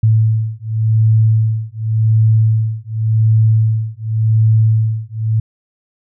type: beating tone pair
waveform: sine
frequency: 110 / 110.89 Hz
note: A2 / A2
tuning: 0 / +14 cents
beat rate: 0.89 Hz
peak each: -13 dBFS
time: 0.03-5.4 s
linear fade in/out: 5 ms
effects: none